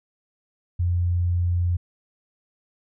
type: tone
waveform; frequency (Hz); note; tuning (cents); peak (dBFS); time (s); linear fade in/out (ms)
sine; 87.8; F2; +10; -19; 0.79-1.77; 10
effects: none